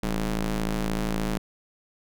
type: ring-modulated tone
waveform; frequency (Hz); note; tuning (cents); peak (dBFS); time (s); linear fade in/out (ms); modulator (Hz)
sawtooth; 110; A2; 0; -18; 0.03-1.38; 5; 81.5
effects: none